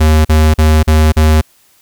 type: tone bursts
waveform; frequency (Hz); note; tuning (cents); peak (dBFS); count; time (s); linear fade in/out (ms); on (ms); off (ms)
square; 77.78; D#2; 0; -6; 5; 0-1.414; 10; 250; 41
effects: white hiss -50 dBFS RMS until 1.81 s